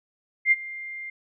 sine tone with ADSR envelope, 2100 Hz, C7, 6 cents sharp, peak -13 dBFS, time 0.45-1.1 s, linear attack 65 ms, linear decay 33 ms, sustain -20 dB, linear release 5 ms, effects none

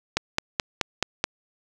click train, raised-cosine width 0.2 ms, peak -4 dBFS, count 6, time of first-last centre 0.17-1.241 s, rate 4.67 Hz, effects none

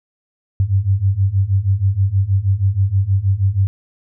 sine beating tone pair, 94 / 100.3 Hz, F#2 / G2, +28 / +40 cents, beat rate 6.3 Hz, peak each -17 / -15 dBFS, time 0.6-3.67 s, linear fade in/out 0 ms, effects none

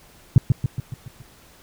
sine tone with echo, 126.5 Hz, B2, 42 cents sharp, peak -6 dBFS, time 0.36-0.38 s, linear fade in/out 2 ms, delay 140 ms, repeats 6, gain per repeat -5 dB, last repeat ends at 1.22 s, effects pink hiss -51 dBFS RMS until 1.62 s

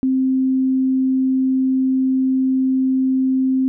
sine tone, 261.9 Hz, C4, 2 cents sharp, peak -14 dBFS, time 0.03-3.68 s, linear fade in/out 0 ms, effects none

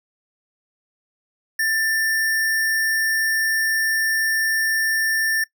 sine tone with sample-and-hold, 1777 Hz, A6, 17 cents sharp, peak -18 dBFS, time 1.59-5.44 s, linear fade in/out 5 ms, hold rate 7350 Hz, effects noise-tail reverb RT60 0.1 s tail -21 dB re dry

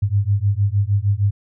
sine beating tone pair, 98 / 104.5 Hz, G2 / G#2, 0 / +11 cents, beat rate 6.5 Hz, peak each -18 dBFS, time 0.02-1.31 s, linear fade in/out 10 ms, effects none

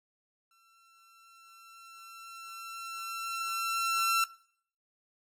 sawtooth tone with exponential growth, 1349 Hz, E6, 40 cents sharp, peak -21 dBFS, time 0.51-4.24 s, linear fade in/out 2 ms, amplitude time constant 810 ms, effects noise-tail reverb RT60 0.6 s tail -20 dB re dry + AAC 64 kbps

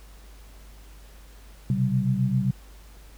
sine tone cluster, 126.2 / 133.7 / 192.4 Hz, B2 / C3 / G3, +38 / +38 / -32 cents, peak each -25 dBFS, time 1.7-2.51 s, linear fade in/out 2 ms, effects added 50 Hz sine -45 dBFS peak until 3.17 s + pink hiss -54 dBFS RMS until 3.17 s

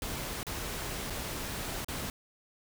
pink noise with dropouts, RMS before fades -37 dBFS, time 0.02-2.1 s, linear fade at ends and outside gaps 1 ms, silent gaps 0.431-0.467 / 1.1-1.104 / 1.846-1.884 s, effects none

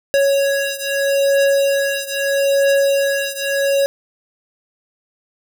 square beating tone pair, 554.4 / 555.18 Hz, C#5 / C#5, 0 / +3 cents, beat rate 0.78 Hz, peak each -17 / -19 dBFS, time 0.14-3.86 s, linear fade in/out 0 ms, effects none

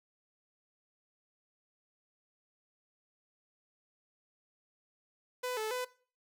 sawtooth tone with pitch steps, 500 / 435.1 / 501 Hz, B4 / A4 / B4, +21 / -19 / +25 cents, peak -30 dBFS, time 5.43-5.85 s, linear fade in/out 10 ms, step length 140 ms, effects noise-tail reverb RT60 0.4 s tail -19 dB re dry

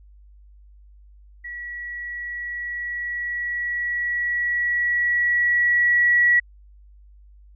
sine tone with level ramp, 1932 Hz, B6, 39 cents flat, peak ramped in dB -31 to -13 dBFS, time 1.44-6.4 s, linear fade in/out 10 ms, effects added 50 Hz sine -46 dBFS peak until 7.55 s

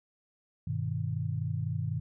sine chord, G augmented, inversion none, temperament equal with one note detuned, 99.54 / 123.47 / 155.56 Hz, G2 / B2 / D#3, +27 / 0 / 0 cents, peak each -34 dBFS, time 0.67-2 s, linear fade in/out 5 ms, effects none

